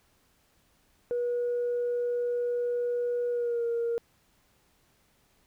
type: tone with pitch glide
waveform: sine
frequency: 483.6 to 467.7 Hz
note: B4 to A#4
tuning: -36 to +6 cents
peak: -25 dBFS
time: 1.11-3.98 s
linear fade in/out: 0 ms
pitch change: -58 cents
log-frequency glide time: 3.3-3.65 s
effects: tanh soft clip ceiling -23 dBFS + pink hiss -67 dBFS RMS until 5.46 s